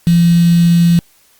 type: tone with quantisation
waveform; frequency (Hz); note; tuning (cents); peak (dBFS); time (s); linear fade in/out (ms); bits
sine; 170.6; F3; -40; -6; 0.07-0.99; 0; 4
effects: white hiss -51 dBFS RMS until 1.39 s + Opus 48 kbps